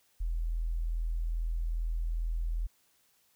sine tone, 41.2 Hz, E1, in tune, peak -29 dBFS, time 0.2-2.67 s, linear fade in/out 10 ms, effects white hiss -69 dBFS RMS until 3.35 s

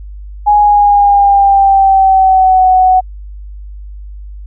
sine tone with pitch glide, 830.6 to 744.3 Hz, G#5 to F#5, 0 to +10 cents, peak -4 dBFS, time 0.46-3.01 s, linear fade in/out 20 ms, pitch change -190 cents, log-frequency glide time 0.6-2.67 s, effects added 50 Hz sine -25 dBFS peak until 4.46 s

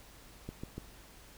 click train, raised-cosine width 3 ms, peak -27 dBFS, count 3, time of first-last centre 0.49-0.78 s, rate 6.89 Hz, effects added 50 Hz sine -59 dBFS peak until 1.37 s + pink hiss -56 dBFS RMS until 1.37 s

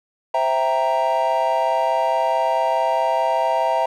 triangle chord, C dominant seventh, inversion none, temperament equal, 523.3 / 659.3 / 784 / 932.3 Hz, C5 / E5 / G5 / Bb5, 0 / 0 / 0 / 0 cents, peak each -24 / -19 / -22 / -19 dBFS, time 0.34-3.86 s, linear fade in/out 5 ms, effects none

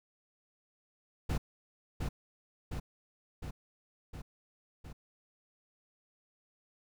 brown noise with echo, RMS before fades -31 dBFS, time 1.29-1.38 s, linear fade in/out 10 ms, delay 710 ms, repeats 5, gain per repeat -3 dB, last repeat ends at 4.93 s, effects none

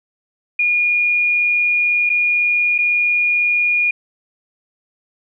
sine tone with dropouts, 2434 Hz, D#7, 39 cents flat, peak -13 dBFS, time 0.59-3.91 s, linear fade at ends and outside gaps 5 ms, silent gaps 2.094-2.099 / 2.781-2.786 s, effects none

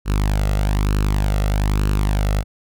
sawtooth tone with flanger, 50.7 Hz, G#1, 41 cents flat, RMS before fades -18 dBFS, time 0.05-2.44 s, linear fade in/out 50 ms, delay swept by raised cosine 0.71 to 1.52 ms, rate 1.1 Hz, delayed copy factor +0.55, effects none

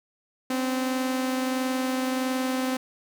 sawtooth tone pair together, 258.1 / 279.6 Hz, C4 / C#4, -23 / +15 cents, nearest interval minor second, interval 138 cents, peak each -21 / -32 dBFS, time 0.5-2.77 s, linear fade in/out 5 ms, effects none

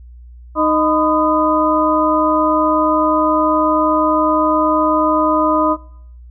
harmonic tone with a mistuned harmonic, 309.3 Hz, D#4, 10 cents flat, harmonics 1 / 2 / 3 / 4, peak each -17 / -17 / -17 / -17 dBFS, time 0.55-5.77 s, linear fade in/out 50 ms, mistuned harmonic 3, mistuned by +140 cents, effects noise-tail reverb RT60 0.8 s tail -26 dB re dry + added 60 Hz sine -35 dBFS peak until 6.3 s

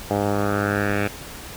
10% pulse tone with low-pass filter sweep, 101.8 Hz, G#2, 34 cents flat, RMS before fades -22 dBFS, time 0.1-1.08 s, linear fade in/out 10 ms, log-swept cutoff 810 to 2300 Hz, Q 3.2, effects pink hiss -37 dBFS RMS until 1.56 s

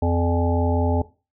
harmonic tone with a mistuned harmonic, 85.5 Hz, F2, 36 cents flat, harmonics 1 / 3 / 5 / 7 / 9 / 10, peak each -20 / -25 / -27 / -28 / -30 / -30 dBFS, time 0.02-1.02 s, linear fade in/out 5 ms, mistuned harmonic 9, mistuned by +45 cents, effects noise-tail reverb RT60 0.3 s tail -17 dB re dry

